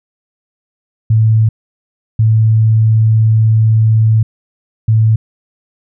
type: tone bursts at uneven times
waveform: sine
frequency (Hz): 110.5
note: A2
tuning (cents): +8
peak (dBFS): -6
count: 3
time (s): 1.1-1.49 / 2.19-4.23 / 4.88-5.16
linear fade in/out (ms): 5
effects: none